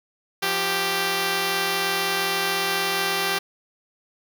5% pulse tone pair together, 174.61 / 392 Hz, F3 / G4, 0 / 0 cents, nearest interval octave + major second, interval 1400 cents, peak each -19 / -11 dBFS, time 0.42-3.39 s, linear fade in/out 10 ms, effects none

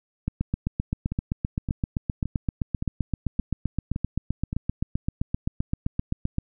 two click trains, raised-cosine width 5 ms, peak -16 / -12 dBFS, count 7 / 48, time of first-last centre 1.12-4.529 / 0.28-6.384 s, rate 1.76 / 7.7 Hz, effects none

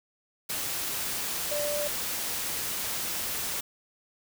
sine tone in noise, 587.3 Hz, D5, in tune, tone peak -29 dBFS, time 1.51-1.88 s, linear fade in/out 10 ms, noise white, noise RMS -32 dBFS, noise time 0.49-3.61 s, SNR 0 dB, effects none

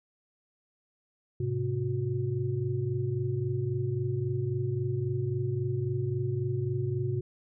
sine tone cluster, 106.1 / 129.8 / 364.5 Hz, G#2 / C3 / F#4, +38 / -13 / -26 cents, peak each -32 / -30 / -34 dBFS, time 1.4-7.21 s, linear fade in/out 5 ms, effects none

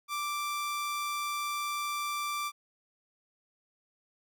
sawtooth tone, 1174.7 Hz, D6, in tune, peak -28 dBFS, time 0.08-2.52 s, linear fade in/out 50 ms, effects none

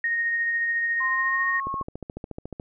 sine tone with tremolo, 1860 Hz, A#6, 4 cents flat, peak -21 dBFS, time 0.04-1.6 s, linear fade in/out 2 ms, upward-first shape sine, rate 14 Hz, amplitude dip 25%
sine tone with pitch glide, 1046.5 to 1090.3 Hz, C6 to C#6, 0 to -29 cents, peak -27 dBFS, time 1-1.83 s, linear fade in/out 10 ms, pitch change +71 cents, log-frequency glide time 1.11-1.47 s
click train, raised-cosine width 2 ms, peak -21 dBFS, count 14, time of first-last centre 1.67-2.599 s, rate 14 Hz
effects none

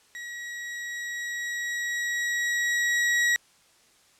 40% pulse tone with level ramp, 1912 Hz, A#6, 43 cents sharp, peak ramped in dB -35 to -19 dBFS, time 0.15-3.36 s, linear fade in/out 0 ms, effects white hiss -60 dBFS RMS until 4.19 s + low-pass 9000 Hz 12 dB/octave

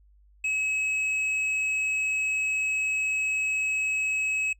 triangle tone with hard clipping, 2566 Hz, E7, 47 cents flat, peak -26 dBFS, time 0.44-4.53 s, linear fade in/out 5 ms, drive 8 dB, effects noise-tail reverb RT60 0.1 s tail -25 dB re dry + added 50 Hz sine -55 dBFS peak until 4.59 s

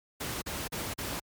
pink noise bursts, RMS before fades -35 dBFS, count 4, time 0.2-1.2 s, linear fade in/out 10 ms, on 220 ms, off 40 ms, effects high-pass 60 Hz 12 dB/octave + MP3 96 kbps

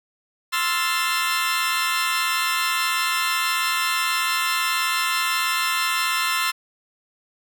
20% pulse chord, F major seventh, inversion second, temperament equal, 1046.5 / 1318.5 / 1396.9 / 1760 Hz, C6 / E6 / F6 / A6, 0 / 0 / 0 / 0 cents, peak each -20 / -20 / -24 / -22 dBFS, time 0.52-6.52 s, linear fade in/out 20 ms, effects none

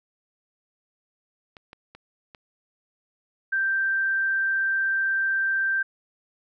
clicks, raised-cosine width 0.3 ms, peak -28 dBFS, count 4, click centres 1.568 / 1.731 / 1.95 / 2.348 s
sine tone, 1569 Hz, G6, 1 cent sharp, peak -21 dBFS, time 3.52-5.83 s, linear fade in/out 10 ms
effects none

